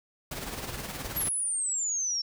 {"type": "noise with tremolo", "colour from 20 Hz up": "pink", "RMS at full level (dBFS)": -35, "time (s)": [0.31, 1.29], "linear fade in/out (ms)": 5, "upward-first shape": "sine", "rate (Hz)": 19, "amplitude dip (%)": 50}
{"type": "exponential sweep", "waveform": "sine", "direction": "down", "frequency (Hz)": [11640, 5390], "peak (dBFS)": -27, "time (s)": [1.16, 2.22], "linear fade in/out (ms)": 10}
{"effects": []}